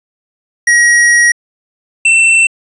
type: tone pair in turn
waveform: square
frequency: 1900 / 2687 Hz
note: A#6 / E7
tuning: +33 / +33 cents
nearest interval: tritone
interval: 600 cents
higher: second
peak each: -6 dBFS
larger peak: neither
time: 0.67-1.32 / 2.05-2.47 s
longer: first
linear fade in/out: 5 ms
effects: resampled to 24000 Hz + 8-bit